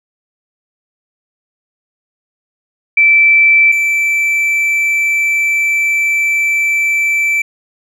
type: tone pair in turn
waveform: sine / triangle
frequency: 2327 / 2327 Hz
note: D7 / D7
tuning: -17 / -17 cents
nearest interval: unison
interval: 0 cents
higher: neither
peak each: -5 / -9 dBFS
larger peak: first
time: 2.97-3.72 / 3.72-7.42 s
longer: second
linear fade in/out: 5 ms
effects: none